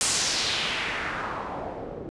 white noise with low-pass filter sweep, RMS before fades -29 dBFS, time 0.01-2.09 s, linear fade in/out 0 ms, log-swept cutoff 8500 to 370 Hz, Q 1.9, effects resampled to 24000 Hz

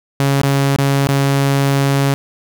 sawtooth tone with dropouts, 138.59 Hz, C#3, in tune, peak -8 dBFS, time 0.2-2.14 s, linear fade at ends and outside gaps 0 ms, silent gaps 0.417-0.434 / 0.762-0.786 / 1.07-1.089 s, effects none

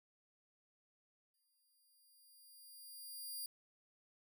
5% pulse tone with exponential growth, 4800 Hz, D8, 37 cents sharp, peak -35 dBFS, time 1.34-3.46 s, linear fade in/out 2 ms, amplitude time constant 460 ms, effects none

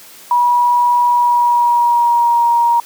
sine tone with pitch glide, 968 to 942.6 Hz, B5 to A#5, -35 to +19 cents, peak -9 dBFS, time 0.31-2.8 s, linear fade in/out 2 ms, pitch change -46 cents, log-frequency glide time 1.05-2.44 s, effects white hiss -39 dBFS RMS until 2.85 s + high-pass 150 Hz 12 dB/octave

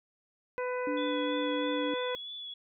harmonic tone, 499.4 Hz, B4, 19 cents sharp, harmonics 1 / 2 / 3 / 4 / 5, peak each -32 / -38 / -42 / -44 / -46 dBFS, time 0.58-2.15 s, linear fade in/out 0 ms
sine tone, 293.1 Hz, D4, 3 cents flat, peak -32 dBFS, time 0.87-1.94 s, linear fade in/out 2 ms
sine tone with vibrato, 3416 Hz, G#7, 48 cents sharp, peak -39 dBFS, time 0.97-2.54 s, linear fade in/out 5 ms, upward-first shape sine, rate 3.1 Hz, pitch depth 24 cents each way
effects none

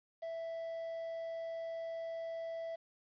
triangle tone, 660 Hz, E5, 2 cents sharp, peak -37 dBFS, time 0.22-2.76 s, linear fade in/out 10 ms, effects resampled to 11025 Hz + 11-bit

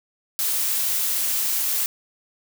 blue noise, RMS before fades -23 dBFS, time 0.39-1.86 s, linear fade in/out 0 ms, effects none

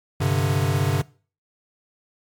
square chord, G suspended fourth, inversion none, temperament equal, 98 / 130.81 / 146.83 Hz, G2 / C3 / D3, 0 / 0 / 0 cents, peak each -24 dBFS, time 0.2-1.02 s, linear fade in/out 10 ms, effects noise-tail reverb RT60 0.4 s tail -22 dB re dry + MP3 96 kbps

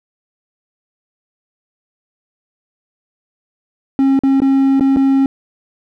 triangle tone with dropouts, 270.6 Hz, C#4, 42 cents flat, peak -7 dBFS, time 3.99-5.26 s, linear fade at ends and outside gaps 1 ms, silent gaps 4.191-4.235 / 4.403-4.419 / 4.797-4.808 / 4.962-4.969 s, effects none

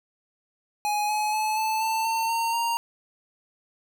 square tone with pitch steps, 835 / 848.1 / 861.5 / 875 / 888.7 / 902.7 / 916.9 / 931.3 Hz, G#5 / G#5 / A5 / A5 / A5 / A5 / A#5 / A#5, +9 / +36 / -37 / -10 / +17 / +44 / -29 / -2 cents, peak -24 dBFS, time 0.85-2.77 s, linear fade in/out 0 ms, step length 240 ms, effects none

